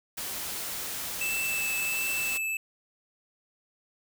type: noise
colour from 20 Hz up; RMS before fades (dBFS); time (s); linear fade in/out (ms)
white; -35; 0.17-2.38; 10
type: tone with vibrato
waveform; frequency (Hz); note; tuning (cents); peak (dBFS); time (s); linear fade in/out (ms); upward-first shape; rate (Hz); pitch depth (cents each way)
square; 2637; E7; 0; -29; 1.21-2.57; 2; triangle; 1.4; 12
effects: none